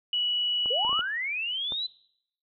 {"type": "tone", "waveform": "sine", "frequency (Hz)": 2937, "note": "F#7", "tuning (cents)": -13, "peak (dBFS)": -24, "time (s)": [0.13, 1.01], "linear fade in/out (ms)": 2}
{"type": "clicks", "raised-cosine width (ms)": 1, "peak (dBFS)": -26, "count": 6, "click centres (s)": [0.659, 0.849, 0.894, 0.929, 0.992, 1.722]}
{"type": "linear sweep", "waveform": "sine", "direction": "up", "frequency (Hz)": [435.3, 4055], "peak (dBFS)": -28, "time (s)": [0.7, 1.87], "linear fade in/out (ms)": 10}
{"effects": ["noise-tail reverb RT60 0.7 s tail -21 dB re dry"]}